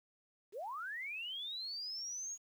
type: linear sweep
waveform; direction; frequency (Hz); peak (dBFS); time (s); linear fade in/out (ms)
sine; up; 349.2 to 6740; -40; 0.52-2.38; 50
effects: 11-bit